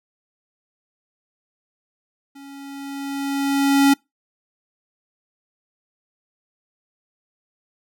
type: tone with level ramp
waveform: square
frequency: 277.9 Hz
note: C#4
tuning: 4 cents sharp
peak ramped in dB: -40 to -11 dBFS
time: 2.35-3.94 s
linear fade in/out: 10 ms
effects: noise-tail reverb RT60 0.2 s tail -26 dB re dry